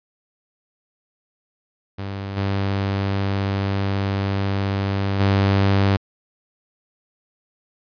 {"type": "tone with level steps", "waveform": "sawtooth", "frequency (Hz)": 98.4, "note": "G2", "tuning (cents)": 7, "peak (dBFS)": [-23, -16, -11], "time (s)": [1.98, 5.97], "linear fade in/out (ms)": 10, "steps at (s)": [2.36, 5.19], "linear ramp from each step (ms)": 20, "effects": ["resampled to 11025 Hz"]}